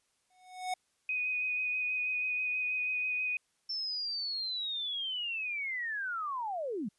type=tone with exponential growth; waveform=square; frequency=737 Hz; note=F#5; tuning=7 cents flat; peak=-30 dBFS; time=0.3-0.74 s; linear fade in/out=5 ms; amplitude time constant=95 ms
type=tone with vibrato; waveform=sine; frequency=2495 Hz; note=D#7; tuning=4 cents sharp; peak=-30 dBFS; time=1.09-3.37 s; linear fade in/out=2 ms; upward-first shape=sine; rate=6.2 Hz; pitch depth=17 cents each way
type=linear sweep; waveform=sine; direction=down; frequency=5370 to 176.1 Hz; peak=-33 dBFS; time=3.69-6.89 s; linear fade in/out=10 ms
effects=white hiss -75 dBFS RMS until 6.98 s + resampled to 24000 Hz